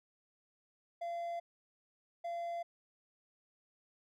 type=tone bursts at uneven times; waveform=triangle; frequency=685 Hz; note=F5; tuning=34 cents flat; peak=-35 dBFS; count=2; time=1.01-1.4 / 2.24-2.63 s; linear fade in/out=10 ms; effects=none